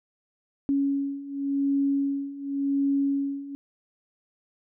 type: beating tone pair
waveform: sine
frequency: 277.7 / 278.6 Hz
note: C#4 / C#4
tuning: +3 / +9 cents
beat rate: 0.9 Hz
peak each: -28 / -25 dBFS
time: 0.69-3.55 s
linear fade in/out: 0 ms
effects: none